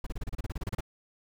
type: noise bursts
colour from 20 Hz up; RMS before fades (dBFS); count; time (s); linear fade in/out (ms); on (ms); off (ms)
brown; -32; 14; 0.04-0.807; 5; 26; 31
effects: none